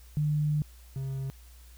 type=tone pair in turn; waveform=sine / triangle; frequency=150 / 134.56 Hz; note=D3 / C3; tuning=+37 / +49 cents; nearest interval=major second; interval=188 cents; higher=first; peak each=-24 / -29 dBFS; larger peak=first; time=0.17-0.62 / 0.96-1.3 s; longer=first; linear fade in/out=0 ms; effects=added 60 Hz sine -49 dBFS peak until 1.77 s + white hiss -59 dBFS RMS until 1.77 s